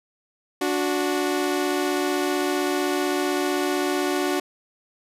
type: tone pair together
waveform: sawtooth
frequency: 291.4 / 367.1 Hz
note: D4 / F#4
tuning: -13 / -14 cents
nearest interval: major third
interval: 399 cents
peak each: -21 / -20 dBFS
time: 0.61-4.4 s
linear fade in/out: 5 ms
effects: resampled to 32000 Hz